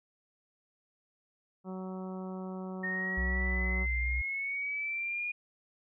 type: harmonic tone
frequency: 187 Hz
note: F#3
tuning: 19 cents sharp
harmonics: 1 / 2 / 3 / 4 / 5 / 6 / 7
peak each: -38 / -44 / -48 / -50 / -52 / -54 / -55 dBFS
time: 1.64-3.87 s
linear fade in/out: 50 ms
type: exponential sweep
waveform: sine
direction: up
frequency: 1840 to 2445 Hz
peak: -32 dBFS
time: 2.83-5.32 s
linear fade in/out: 10 ms
type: tone with pitch glide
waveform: sine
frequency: 63.1 to 61.98 Hz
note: B1 to B1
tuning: +38 to +7 cents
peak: -30 dBFS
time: 3.17-4.22 s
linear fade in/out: 10 ms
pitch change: -31 cents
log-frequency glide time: 3.54-3.68 s
effects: none